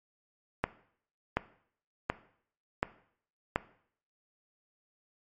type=click train; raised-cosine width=0.5 ms; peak=-11 dBFS; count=5; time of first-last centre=0.64-3.56 s; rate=1.37 Hz; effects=noise-tail reverb RT60 0.6 s tail -17 dB re dry + MP3 48 kbps